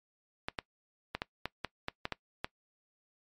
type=clicks; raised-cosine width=0.3 ms; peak=-17 dBFS; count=10; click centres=0.485 / 0.588 / 1.15 / 1.219 / 1.456 / 1.647 / 1.884 / 2.054 / 2.123 / 2.445 s; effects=noise-tail reverb RT60 0.1 s tail -21 dB re dry + MP3 64 kbps